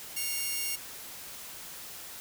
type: tone pair together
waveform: 5% pulse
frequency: 2188 / 2794 Hz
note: C#7 / F7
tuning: -23 / 0 cents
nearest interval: major third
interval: 423 cents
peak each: -26 / -23 dBFS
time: 0.16-0.76 s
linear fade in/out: 10 ms
effects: white hiss -44 dBFS RMS until 2.2 s